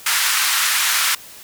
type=band-pass noise; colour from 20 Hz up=pink; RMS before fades=-18 dBFS; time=0.06-1.15 s; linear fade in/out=5 ms; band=1200 to 16000 Hz; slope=24 dB/octave; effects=white hiss -40 dBFS RMS until 1.43 s